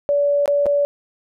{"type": "tone with dropouts", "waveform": "sine", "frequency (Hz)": 574, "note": "D5", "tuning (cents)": -40, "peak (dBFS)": -14, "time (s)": [0.09, 0.85], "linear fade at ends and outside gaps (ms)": 0, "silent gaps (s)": [[0.458, 0.478], [0.658, 0.665]], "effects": []}